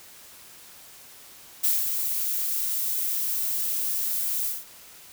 violet noise with ADSR envelope, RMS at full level -21 dBFS, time 1.63-4.65 s, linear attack 16 ms, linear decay 190 ms, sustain -6 dB, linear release 190 ms, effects white hiss -48 dBFS RMS until 5.12 s

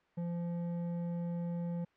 sine tone with hard clipping, 172 Hz, F3, 26 cents flat, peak -36 dBFS, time 0.17-1.85 s, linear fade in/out 10 ms, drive 8 dB, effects white hiss -70 dBFS RMS until 1.96 s + low-pass 2000 Hz 12 dB/octave

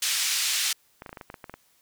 white band-pass noise, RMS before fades -26 dBFS, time 0.02-0.73 s, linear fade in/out 5 ms, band 2200 to 7100 Hz, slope 12 dB/octave
clicks, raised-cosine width 0.5 ms, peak -24 dBFS, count 11, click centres 1.021 / 1.062 / 1.093 / 1.129 / 1.172 / 1.212 / 1.301 / 1.342 / 1.442 / 1.496 / 1.54 s
effects white hiss -64 dBFS RMS until 1.81 s

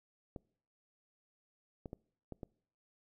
clicks, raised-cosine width 2 ms, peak -30 dBFS, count 5, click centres 0.362 / 1.858 / 1.931 / 2.323 / 2.432 s, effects noise-tail reverb RT60 0.6 s tail -25 dB re dry

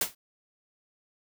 white noise with exponential decay, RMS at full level -22 dBFS, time 0.01-0.15 s, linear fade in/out 5 ms, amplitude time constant 29 ms, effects none

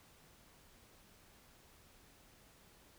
silence, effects pink hiss -64 dBFS RMS until 2.98 s

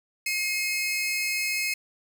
sawtooth tone pair together, 2143 / 2549 Hz, C7 / D#7, +41 / +41 cents, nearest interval minor third, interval 300 cents, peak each -25 dBFS, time 0.26-1.74 s, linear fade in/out 5 ms, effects 9-bit

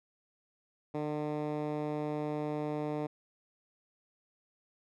10% pulse tone with band-pass filter, 150 Hz, D3, 37 cents sharp, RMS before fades -35 dBFS, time 0.94-3.07 s, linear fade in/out 10 ms, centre 330 Hz, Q 0.66, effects none

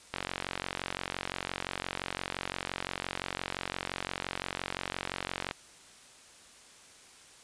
click train, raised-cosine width 0.3 ms, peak -16 dBFS, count 247, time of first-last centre 0.14-5.511 s, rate 45.8 Hz, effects white hiss -55 dBFS RMS until 7.43 s + resampled to 22050 Hz

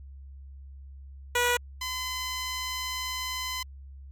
10% pulse tone pair in turn, 486 / 1020 Hz, B4 / C6, -28 / -44 cents, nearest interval octave + minor second, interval 1284 cents, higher second, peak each -14 / -22 dBFS, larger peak first, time 1.35-1.57 / 1.81-3.63 s, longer second, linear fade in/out 5 ms, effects added 68 Hz sine -42 dBFS peak until 4.11 s + MP3 64 kbps

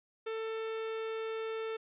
45% pulse tone, 445.1 Hz, A4, 20 cents sharp, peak -35 dBFS, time 0.26-1.77 s, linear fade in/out 10 ms, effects resampled to 8000 Hz

